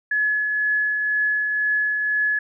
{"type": "tone with tremolo", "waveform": "sine", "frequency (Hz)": 1702, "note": "G#6", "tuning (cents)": 42, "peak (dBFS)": -17, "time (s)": [0.11, 2.39], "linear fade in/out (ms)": 5, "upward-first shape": "triangle", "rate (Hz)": 2, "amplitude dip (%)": 35, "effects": []}